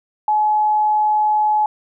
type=tone; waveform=sine; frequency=850 Hz; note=G#5; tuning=40 cents sharp; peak=-13 dBFS; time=0.28-1.66 s; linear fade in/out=2 ms; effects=none